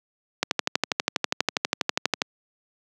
click train, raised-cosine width 0.2 ms, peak -3 dBFS, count 23, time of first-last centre 0.43-2.219 s, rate 12.3 Hz, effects high-pass 200 Hz 12 dB/octave

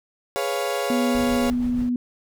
35% pulse chord, C# dominant seventh, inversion second, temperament equal, 415.3 / 493.9 / 554.4 / 698.5 Hz, G#4 / B4 / C#5 / E#5, 0 / 0 / 0 / 0 cents, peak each -27 / -29 / -25 / -28 dBFS, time 0.36-1.5 s, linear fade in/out 0 ms
sine tone, 245.4 Hz, B3, 11 cents flat, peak -20 dBFS, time 0.9-1.96 s, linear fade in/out 2 ms
brown noise with tremolo, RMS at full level -33 dBFS, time 1.15-1.89 s, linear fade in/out 0 ms, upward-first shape sine, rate 6.5 Hz, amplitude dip 45%
effects none

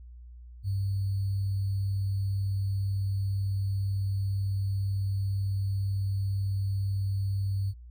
sine tone with sample-and-hold, 98 Hz, G2, in tune, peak -26 dBFS, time 0.63-7.74 s, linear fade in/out 50 ms, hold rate 4410 Hz, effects added 60 Hz sine -44 dBFS peak until 7.9 s

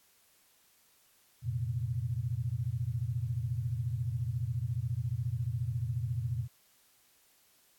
sine chord, F suspended fourth, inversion none, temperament equal with one note detuned, 88.42 / 116.54 / 130.81 Hz, F2 / Bb2 / C3, +22 / 0 / 0 cents, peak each -39 / -33 / -36 dBFS, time 1.42-6.48 s, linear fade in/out 50 ms, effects white hiss -66 dBFS RMS until 7.78 s + AAC 64 kbps

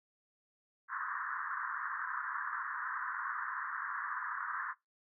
pink band-pass noise, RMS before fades -39 dBFS, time 0.88-4.75 s, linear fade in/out 50 ms, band 1000 to 1800 Hz, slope 96 dB/octave, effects noise-tail reverb RT60 0.2 s tail -24 dB re dry

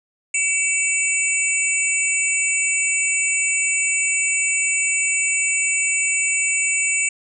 sine tone cluster, 2272 / 2685 / 7020 / 8080 Hz, C#7 / E7 / A8 / B8, +42 / +31 / -5 / +39 cents, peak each -23 dBFS, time 0.34-7.09 s, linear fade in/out 5 ms, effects none

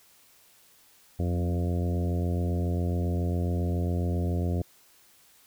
harmonic tone with a mistuned harmonic, 87.31 Hz, F2, in tune, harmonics 1 / 2 / 3 / 4 / 5 / 6 / 7 / 8, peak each -26 / -32 / -36 / -38 / -40 / -42 / -43 / -44 dBFS, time 1.19-4.62 s, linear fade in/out 5 ms, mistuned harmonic 2, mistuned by +18 cents, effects white hiss -59 dBFS RMS until 5.46 s

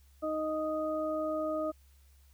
harmonic tone, 311.1 Hz, D#4, in tune, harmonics 1 / 2 / 4, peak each -36 / -32 / -39 dBFS, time 0.22-1.72 s, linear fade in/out 20 ms, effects added 68 Hz sine -58 dBFS peak until 2.33 s + white hiss -69 dBFS RMS until 2.33 s

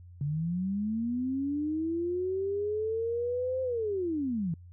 sine linear two-way sweep, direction up then down, 139 to 523.3 to 154.4 Hz, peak -28 dBFS, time 0.21-4.54 s, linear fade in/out 2 ms, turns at 3.62 s, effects added 88 Hz sine -47 dBFS peak until 4.72 s

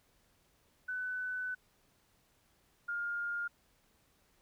sine tone pair in turn, 1500 / 1412.4 Hz, F#6 / F6, +23 / +19 cents, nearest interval minor second, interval 104 cents, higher first, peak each -35 / -34 dBFS, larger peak second, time 0.88-1.55 / 2.88-3.48 s, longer first, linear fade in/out 10 ms, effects pink hiss -71 dBFS RMS until 4.41 s

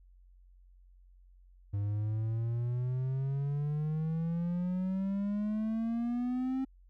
triangle exponential sweep, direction up, 100 to 266.8 Hz, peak -28 dBFS, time 1.73-6.65 s, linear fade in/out 10 ms, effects added 45 Hz sine -56 dBFS peak until 6.89 s

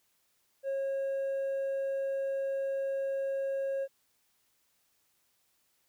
triangle tone with hard clipping, 544 Hz, C#5, 33 cents flat, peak -29 dBFS, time 0.63-3.88 s, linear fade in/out 50 ms, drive 1 dB, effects white hiss -73 dBFS RMS until 5.88 s

